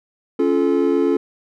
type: chord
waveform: triangle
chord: Db augmented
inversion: none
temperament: just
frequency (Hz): 277.2 / 346.5 / 433.1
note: Db4 / F4 / A4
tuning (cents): 0 / -14 / -27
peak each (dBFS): -17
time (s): 0.39-1.17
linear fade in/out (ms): 5
effects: none